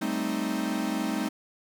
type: chord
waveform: 45% pulse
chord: A half-diminished seventh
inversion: third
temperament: equal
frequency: 196 / 220 / 261.6 / 311.1 Hz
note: G3 / A3 / C4 / Eb4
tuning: 0 / 0 / 0 / 0 cents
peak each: -34 / -32 / -33 / -32 dBFS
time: 0.01-1.29 s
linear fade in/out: 10 ms
effects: none